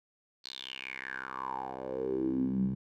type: tone with band-pass filter sweep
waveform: 10% pulse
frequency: 65.41 Hz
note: C2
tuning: in tune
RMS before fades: -35 dBFS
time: 0.44-2.75 s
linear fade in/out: 10 ms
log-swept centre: 4400 to 160 Hz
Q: 7.3
effects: none